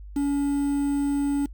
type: tone with quantisation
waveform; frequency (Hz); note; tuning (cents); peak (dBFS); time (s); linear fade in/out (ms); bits
triangle; 283.3; C#4; +38; -19; 0.16-1.46; 5; 7
effects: noise-tail reverb RT60 0.1 s tail -23 dB re dry + added 50 Hz sine -38 dBFS peak until 1.53 s